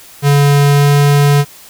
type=tone with pitch glide; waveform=square; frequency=142.8 to 143.63 Hz; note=D3 to D3; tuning=-48 to -38 cents; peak=-7 dBFS; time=0.22-1.45 s; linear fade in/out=50 ms; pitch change=+10 cents; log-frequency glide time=0.67-0.9 s; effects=white hiss -38 dBFS RMS until 1.69 s